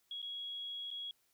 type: tone with dropouts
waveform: sine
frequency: 3322 Hz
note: G#7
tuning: in tune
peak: -40 dBFS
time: 0.11-1.11 s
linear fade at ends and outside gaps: 2 ms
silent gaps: 0.218-0.226 / 0.905-0.912 s
effects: white hiss -75 dBFS RMS until 1.33 s